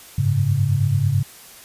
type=chord; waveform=sine; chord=F# suspended second; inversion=none; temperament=equal with one note detuned; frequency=94.72 / 103.83 / 138.59 Hz; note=F#2 / G#2 / C#3; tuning=+41 / 0 / 0 cents; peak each=-24 / -19 / -19 dBFS; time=0.18-1.23 s; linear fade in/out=5 ms; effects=white hiss -43 dBFS RMS until 1.64 s + resampled to 32000 Hz